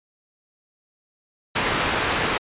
white low-pass noise, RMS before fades -23 dBFS, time 1.55-2.38 s, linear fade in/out 10 ms, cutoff 2300 Hz, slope 12 dB/octave, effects resampled to 8000 Hz

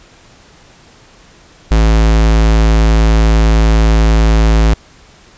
square tone, 54.6 Hz, A1, 13 cents flat, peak -7 dBFS, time 1.71-4.74 s, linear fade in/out 5 ms, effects pink hiss -43 dBFS RMS until 5.37 s + resampled to 16000 Hz

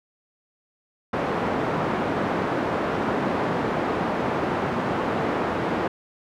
pink band-pass noise, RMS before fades -25 dBFS, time 1.13-5.88 s, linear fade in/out 5 ms, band 190 to 1300 Hz, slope 12 dB/octave, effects none

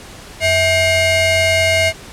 35% pulse ring-modulated tone, 740 Hz, F#5, in tune, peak -7 dBFS, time 0.4-1.93 s, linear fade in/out 50 ms, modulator 1390 Hz, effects pink hiss -36 dBFS RMS until 2.12 s + low-pass 10000 Hz 12 dB/octave

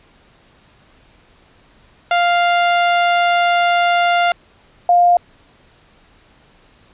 sawtooth / sine tone pair in turn, 698.5 / 703.8 Hz, F5 / F5, 0 / +13 cents, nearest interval unison, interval 13 cents, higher second, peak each -8 dBFS, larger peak neither, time 2.11-4.32 / 4.89-5.17 s, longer first, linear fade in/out 2 ms, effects pink hiss -51 dBFS RMS until 6.93 s + resampled to 8000 Hz

